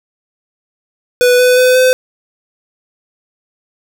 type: tone with pitch steps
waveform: square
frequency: 493.9 / 499.6 / 505.4 / 511.3 Hz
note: B4 / B4 / B4 / C5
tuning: 0 / +20 / +40 / -40 cents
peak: -7 dBFS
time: 1.21-1.93 s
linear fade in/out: 0 ms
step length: 180 ms
effects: none